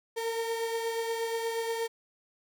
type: beating tone pair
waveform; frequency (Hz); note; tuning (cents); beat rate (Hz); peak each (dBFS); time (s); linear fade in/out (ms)
35% pulse; 456.1 / 464.5; A#4 / A#4; -38 / -6; 8.4; -29 / -37; 0.16-1.88; 20
effects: none